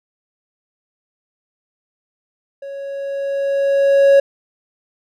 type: tone with level ramp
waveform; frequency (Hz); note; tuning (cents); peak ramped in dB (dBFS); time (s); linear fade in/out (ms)
triangle; 554.4; C#5; 0; -26 to -4; 2.62-4.2; 5
effects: none